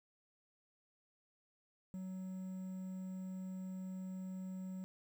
triangle tone with quantisation, 187 Hz, F#3, 19 cents sharp, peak -40 dBFS, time 1.94-4.84 s, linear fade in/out 0 ms, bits 11, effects none

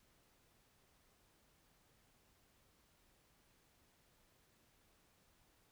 silence, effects pink hiss -73 dBFS RMS until 5.71 s

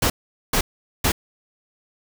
pink noise bursts, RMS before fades -19 dBFS, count 3, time 0.02-1.12 s, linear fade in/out 5 ms, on 80 ms, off 430 ms, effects none

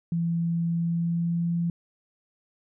sine tone with pitch glide, 168.3 to 170.35 Hz, E3 to F3, +36 to -43 cents, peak -23 dBFS, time 0.12-1.7 s, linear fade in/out 2 ms, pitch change +21 cents, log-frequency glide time 0.72-1.55 s, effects none

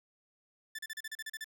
sawtooth tone bursts, 1760 Hz, A6, in tune, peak -35 dBFS, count 10, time 0.75-1.444 s, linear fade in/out 5 ms, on 37 ms, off 36 ms, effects 12-bit

